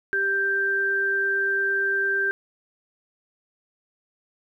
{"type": "tone pair together", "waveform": "sine", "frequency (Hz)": [393.2, 1572.8], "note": ["G4", "G6"], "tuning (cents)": [5, 5], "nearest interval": "2 octaves", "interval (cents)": 2400, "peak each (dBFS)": [-29, -21], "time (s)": [0.13, 2.31], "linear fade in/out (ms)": 0, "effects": ["10-bit"]}